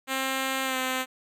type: tone with pitch glide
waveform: 5% pulse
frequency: 265.5 to 258.5 Hz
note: C4 to C4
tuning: +25 to -21 cents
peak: -15 dBFS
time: 0.07-1.06 s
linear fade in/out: 50 ms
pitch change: -46 cents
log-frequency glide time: 0.64-0.77 s
effects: none